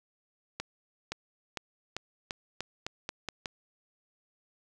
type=accelerating click train; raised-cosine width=0.2 ms; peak=-17 dBFS; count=10; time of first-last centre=0.6-3.458 s; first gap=520 ms; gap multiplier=0.87; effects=none